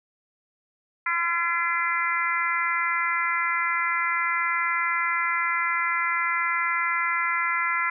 harmonic tone, 340.5 Hz, F4, 44 cents flat, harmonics 3 / 4 / 5 / 6 / 7, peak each -30 / -27 / -31 / -26 / -34 dBFS, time 1.06-7.9 s, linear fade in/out 5 ms, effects none

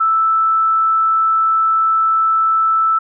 sine tone, 1318.5 Hz, E6, in tune, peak -11 dBFS, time 0-2.99 s, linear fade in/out 10 ms, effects none

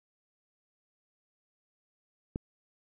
click, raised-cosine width 3 ms, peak -20 dBFS, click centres 2.359 s, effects none

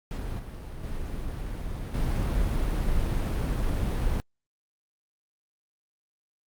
brown noise with level steps, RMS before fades -32 / -37 / -33 / -26 dBFS, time 0.11-4.2 s, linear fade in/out 0 ms, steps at 0.39 / 0.83 / 1.94 s, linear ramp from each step 5 ms, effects Opus 48 kbps

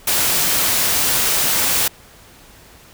white noise, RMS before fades -17 dBFS, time 0.07-1.88 s, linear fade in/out 5 ms, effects pink hiss -45 dBFS RMS until 2.93 s

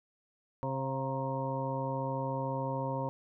harmonic tone with a mistuned harmonic, 133.7 Hz, C3, 38 cents sharp, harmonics 1 / 2 / 3 / 4 / 5 / 7 / 8, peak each -36 / -40 / -45 / -37 / -46 / -37 / -47 dBFS, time 0.63-3.09 s, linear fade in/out 0 ms, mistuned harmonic 5, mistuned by +57 cents, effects none

